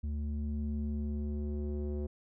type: tone with low-pass filter sweep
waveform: square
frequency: 73.42 Hz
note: D2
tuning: in tune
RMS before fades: -35 dBFS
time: 0.03-2.07 s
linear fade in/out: 10 ms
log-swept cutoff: 160 to 420 Hz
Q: 2.4
effects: none